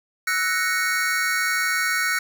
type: chord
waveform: square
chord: F# dominant seventh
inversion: third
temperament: equal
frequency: 1318.5 / 1480 / 1864.7 / 2217 Hz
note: E6 / F#6 / A#6 / C#7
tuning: 0 / 0 / 0 / 0 cents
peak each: -30 / -25 / -27 / -27 dBFS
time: 0.27-2.19 s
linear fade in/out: 5 ms
effects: none